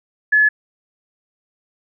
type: tone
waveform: sine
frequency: 1711 Hz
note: A6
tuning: 49 cents flat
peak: -10 dBFS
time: 0.32-0.49 s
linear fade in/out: 10 ms
effects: none